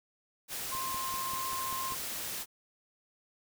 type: noise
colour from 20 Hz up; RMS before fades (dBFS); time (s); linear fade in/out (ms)
white; -38; 0.48-2.46; 50
type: tone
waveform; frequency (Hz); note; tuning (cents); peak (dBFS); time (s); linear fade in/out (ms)
sine; 1054; C6; +12; -35; 0.71-1.95; 20
type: click train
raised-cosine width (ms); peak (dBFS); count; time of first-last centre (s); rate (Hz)
3; -35; 7; 0.75-1.922; 5.12
effects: none